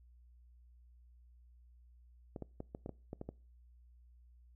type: clicks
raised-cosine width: 2 ms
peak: -29 dBFS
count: 9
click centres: 2.362 / 2.423 / 2.604 / 2.749 / 2.861 / 2.893 / 3.131 / 3.214 / 3.29 s
effects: noise-tail reverb RT60 0.4 s tail -24 dB re dry + added 60 Hz sine -59 dBFS peak until 4.55 s